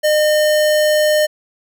square tone, 608 Hz, D#5, 40 cents flat, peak -12 dBFS, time 0.03-1.27 s, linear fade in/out 20 ms, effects none

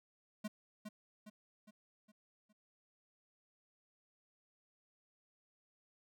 square tone with echo, 212.1 Hz, G#3, 37 cents sharp, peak -39 dBFS, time 0.44-0.48 s, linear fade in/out 10 ms, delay 410 ms, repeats 5, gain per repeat -6 dB, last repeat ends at 2.53 s, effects none

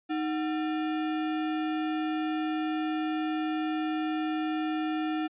sine tone with sample-and-hold, 311.1 Hz, D#4, in tune, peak -27 dBFS, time 0.09-5.28 s, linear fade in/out 20 ms, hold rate 1050 Hz, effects resampled to 8000 Hz

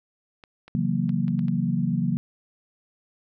clicks, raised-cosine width 0.3 ms, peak -29 dBFS, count 6, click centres 0.438 / 0.68 / 1.093 / 1.281 / 1.392 / 1.483 s
sine chord, F# dominant seventh, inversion second, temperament equal with one note detuned, 136.45 / 164.81 / 185 / 233.1 Hz, C#3 / E3 / F#3 / A#3, -27 / 0 / 0 / 0 cents, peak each -28 / -27 / -26 / -27 dBFS, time 0.75-2.17 s, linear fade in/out 0 ms
effects none

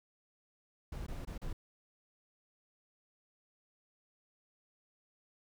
brown noise with dropouts, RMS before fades -41 dBFS, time 0.92-1.53 s, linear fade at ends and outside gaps 5 ms, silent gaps 1.066-1.082 / 1.251-1.272 / 1.379-1.416 s, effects none

